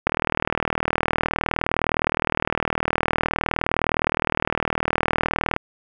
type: click train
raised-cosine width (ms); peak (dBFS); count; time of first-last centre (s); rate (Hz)
0.5; -4; 218; 0.07-5.564; 39.5
effects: none